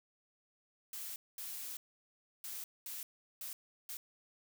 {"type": "noise bursts at uneven times", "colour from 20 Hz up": "blue", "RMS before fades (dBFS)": -44, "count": 6, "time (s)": [[0.93, 1.16], [1.38, 1.77], [2.44, 2.64], [2.86, 3.03], [3.41, 3.53], [3.89, 3.97]], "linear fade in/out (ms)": 2, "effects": []}